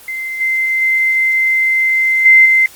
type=tone with level steps; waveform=sine; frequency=2076 Hz; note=C7; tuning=14 cents flat; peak=-19 / -12 / -10 / -3 / -7 dBFS; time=0.08-2.66 s; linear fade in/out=2 ms; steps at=0.4 / 0.81 / 2.25 / 2.45 s; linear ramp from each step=10 ms; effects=white hiss -39 dBFS RMS until 2.75 s + Opus 24 kbps